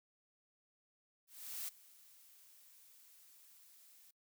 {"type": "noise with ADSR envelope", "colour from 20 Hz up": "blue", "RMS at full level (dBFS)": -42, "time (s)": [1.27, 4.11], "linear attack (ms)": 410, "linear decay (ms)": 14, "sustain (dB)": -21, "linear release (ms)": 6, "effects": ["noise-tail reverb RT60 0.1 s tail -25 dB re dry"]}